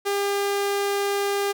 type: tone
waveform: sawtooth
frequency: 401.6 Hz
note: G4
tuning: 42 cents sharp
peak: -18 dBFS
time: 0.05-1.53 s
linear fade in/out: 20 ms
effects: none